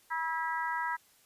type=harmonic tone with a mistuned harmonic; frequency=325.4 Hz; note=E4; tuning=22 cents flat; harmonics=3 / 4 / 5 / 6; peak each=-33 / -39 / -37 / -39 dBFS; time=0.1-0.97 s; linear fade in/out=20 ms; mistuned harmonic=3; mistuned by=-16 cents; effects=white hiss -64 dBFS RMS until 1.25 s + resampled to 32000 Hz